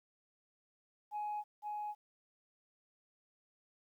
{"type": "tone with echo", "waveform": "sine", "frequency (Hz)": 838, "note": "G#5", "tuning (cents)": 15, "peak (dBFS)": -35, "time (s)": [1.11, 1.44], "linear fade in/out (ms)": 50, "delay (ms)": 510, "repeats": 1, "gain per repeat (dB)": -2, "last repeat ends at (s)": 1.95, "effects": ["tanh soft clip ceiling -34 dBFS", "12-bit"]}